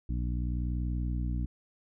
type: harmonic tone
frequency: 60.5 Hz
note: B1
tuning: 35 cents flat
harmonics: 1 / 2 / 3 / 4 / 5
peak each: -30 / -36 / -40 / -42 / -44 dBFS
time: 0.09-1.46 s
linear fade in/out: 5 ms
effects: none